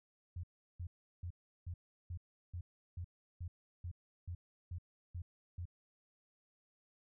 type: tone bursts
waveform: sine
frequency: 87.3 Hz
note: F2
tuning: in tune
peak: -40 dBFS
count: 13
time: 0.36-5.655 s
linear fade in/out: 5 ms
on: 75 ms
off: 360 ms
effects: none